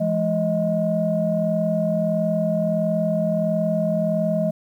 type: tone cluster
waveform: sine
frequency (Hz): 169.5 / 211 / 629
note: E3 / G#3 / D#5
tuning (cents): +49 / +28 / +19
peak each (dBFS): -23 / -24 / -21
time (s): 0-4.51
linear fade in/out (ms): 10
effects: tanh soft clip ceiling -9 dBFS + 9-bit